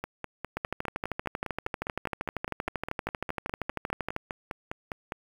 two click trains, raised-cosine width 0.5 ms, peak -18 / -15 dBFS, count 26 / 47, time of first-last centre 0.04-5.121 / 0.57-4.164 s, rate 4.92 / 12.8 Hz, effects 7-bit

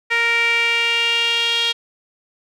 sawtooth tone with band-pass filter sweep, 466.2 Hz, A#4, in tune, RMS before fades -18 dBFS, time 0.1-1.73 s, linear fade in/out 20 ms, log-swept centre 2100 to 3300 Hz, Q 5.1, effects none

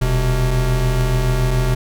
square tone pair together, 40 / 127 Hz, D#1 / B2, +49 / +49 cents, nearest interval octave + minor sixth, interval 2000 cents, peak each -18 dBFS, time 0.01-1.75 s, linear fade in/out 10 ms, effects none

